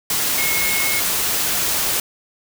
sine tone in noise, 2173 Hz, C#7, 35 cents flat, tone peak -22 dBFS, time 0.38-1 s, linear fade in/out 2 ms, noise white, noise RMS -20 dBFS, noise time 0.1-2 s, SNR -5 dB, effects none

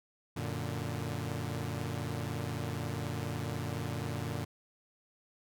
sawtooth chord, Gb augmented, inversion none, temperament equal, 92.5 / 116.54 / 146.83 Hz, Gb2 / Bb2 / D3, 0 / 0 / 0 cents, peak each -36 / -34 / -35 dBFS, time 0.36-4.45 s, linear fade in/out 10 ms, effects none

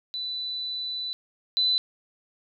sine tone pair in turn, 3984 / 4005 Hz, B7 / B7, +14 / +23 cents, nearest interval unison, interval 9 cents, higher second, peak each -29 / -20 dBFS, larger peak second, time 0.14-1.13 / 1.57-1.78 s, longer first, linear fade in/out 0 ms, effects none

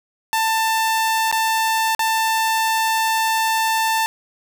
sawtooth tone with dropouts, 890 Hz, A5, 20 cents sharp, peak -13 dBFS, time 0.33-4.06 s, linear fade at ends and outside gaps 0 ms, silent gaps 1.314-1.326 / 1.949-1.993 s, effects none

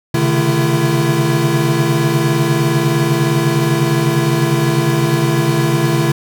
square tone cluster, 133 / 141.4 / 152.8 / 218.9 / 337 Hz, C3 / C#3 / D#3 / A3 / E4, +29 / +35 / -31 / -9 / +38 cents, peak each -18 / -23 / -18 / -24 / -18 dBFS, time 0.14-6.12 s, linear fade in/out 5 ms, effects none

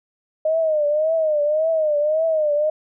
sine tone with vibrato, 618 Hz, D#5, 12 cents flat, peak -16 dBFS, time 0.45-2.7 s, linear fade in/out 5 ms, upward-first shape triangle, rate 1.8 Hz, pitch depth 110 cents each way, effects none

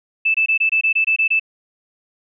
sine tone bursts, 2633 Hz, E7, 3 cents flat, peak -13 dBFS, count 10, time 0.25-1.397 s, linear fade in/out 10 ms, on 94 ms, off 23 ms, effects none

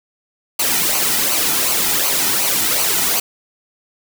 white noise with flanger, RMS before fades -17 dBFS, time 0.59-3.2 s, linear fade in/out 5 ms, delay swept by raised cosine 0.56 to 1.86 ms, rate 2.7 Hz, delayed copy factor -0.6, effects none

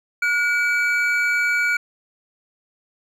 triangle tone pair together, 1445.1 / 2294 Hz, F#6 / D7, -41 / -41 cents, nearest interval minor sixth, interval 800 cents, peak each -18 / -19 dBFS, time 0.22-1.77 s, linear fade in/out 5 ms, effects none

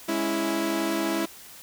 sawtooth chord, C# minor, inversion second, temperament equal with one note detuned, 207.7 / 278.1 / 329.6 Hz, G#3 / C#4 / E4, 0 / +6 / 0 cents, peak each -28 / -28 / -22 dBFS, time 0.08-1.26 s, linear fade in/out 10 ms, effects white hiss -46 dBFS RMS until 1.62 s

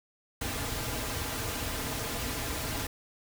pink noise with comb filter, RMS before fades -34 dBFS, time 0.41-2.87 s, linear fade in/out 5 ms, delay 5.4 ms, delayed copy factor -0.55, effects none

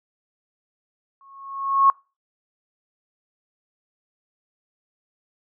sine tone with exponential growth, 1095 Hz, C#6, 22 cents flat, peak -10 dBFS, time 1.21-1.9 s, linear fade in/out 1 ms, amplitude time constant 150 ms, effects noise-tail reverb RT60 0.3 s tail -25 dB re dry

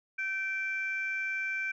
sine tone pair together, 1543.1 / 2345 Hz, G6 / D7, -28 / -3 cents, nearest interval perfect fifth, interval 725 cents, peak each -33 / -32 dBFS, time 0.18-1.72 s, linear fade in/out 10 ms, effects tanh soft clip ceiling -24 dBFS

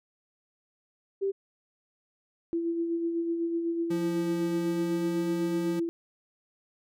sine tone, 392 Hz, G4, in tune, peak -25 dBFS, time 1.21-1.32 s, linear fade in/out 20 ms
sine tone with tremolo, 335.9 Hz, E4, 33 cents sharp, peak -25 dBFS, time 2.53-5.89 s, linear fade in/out 0 ms, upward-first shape sine, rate 8 Hz, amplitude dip 40%
square tone with pitch glide, 174.61 to 176.13 Hz, F3 to F3, 0 to +15 cents, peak -33 dBFS, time 3.9-5.8 s, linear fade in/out 10 ms, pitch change +15 cents, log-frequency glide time 4.51-5.25 s
effects none

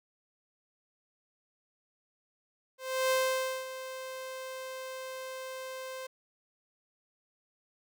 sawtooth tone with ADSR envelope, 521 Hz, C5, 7 cents flat, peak -21 dBFS, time 2.78-6.07 s, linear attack 330 ms, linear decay 540 ms, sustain -14 dB, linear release 8 ms, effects none

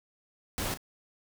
pink noise with echo, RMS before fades -33 dBFS, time 0.58-0.74 s, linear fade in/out 0 ms, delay 34 ms, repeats 1, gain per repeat -11 dB, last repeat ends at 0.774 s, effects none

